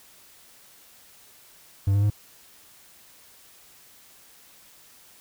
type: tone with pitch steps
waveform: triangle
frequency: 98.4 / 101.11 / 103.89 Hz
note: G2 / G#2 / G#2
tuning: +7 / -46 / +1 cents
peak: -16 dBFS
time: 1.87-2.101 s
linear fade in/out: 5 ms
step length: 77 ms
effects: white hiss -53 dBFS RMS until 5.2 s